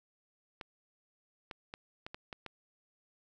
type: clicks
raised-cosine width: 0.3 ms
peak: -26 dBFS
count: 7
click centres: 0.612 / 1.512 / 1.739 / 2.065 / 2.145 / 2.328 / 2.463 s
effects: none